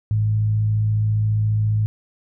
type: tone with frequency modulation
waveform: sine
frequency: 106.8 Hz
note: G#2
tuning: 49 cents sharp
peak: -16 dBFS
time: 0.11-1.86 s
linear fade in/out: 0 ms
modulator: 54.6 Hz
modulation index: 0.23
effects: none